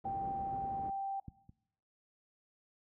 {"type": "low-pass noise", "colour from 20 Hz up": "pink", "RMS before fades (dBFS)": -46, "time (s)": [0.04, 0.9], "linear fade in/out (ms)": 5, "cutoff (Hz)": 530, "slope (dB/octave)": 12}
{"type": "tone", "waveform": "sine", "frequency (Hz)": 784, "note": "G5", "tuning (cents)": 0, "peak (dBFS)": -35, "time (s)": [0.05, 1.2], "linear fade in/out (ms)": 5}
{"type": "clicks", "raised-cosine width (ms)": 5, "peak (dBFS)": [-31, -41], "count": 2, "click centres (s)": [1.282, 1.493]}
{"effects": ["noise-tail reverb RT60 0.8 s tail -21 dB re dry", "high-pass 60 Hz 12 dB/octave"]}